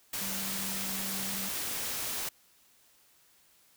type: tone in noise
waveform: sine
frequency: 193.8 Hz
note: G3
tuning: 20 cents flat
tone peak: -41 dBFS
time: 0.21-1.49 s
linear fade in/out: 5 ms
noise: white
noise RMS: -35 dBFS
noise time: 0.13-2.29 s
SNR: -9 dB
effects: white hiss -64 dBFS RMS until 3.76 s